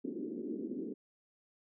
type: band-pass noise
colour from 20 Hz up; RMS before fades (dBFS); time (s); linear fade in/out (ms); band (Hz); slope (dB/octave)
white; -40; 0.04-0.94; 10; 210 to 390; 48
effects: none